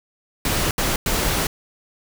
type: noise bursts at uneven times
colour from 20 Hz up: pink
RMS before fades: -21 dBFS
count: 3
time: 0.45-0.71 / 0.78-0.96 / 1.06-1.47 s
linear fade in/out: 2 ms
effects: none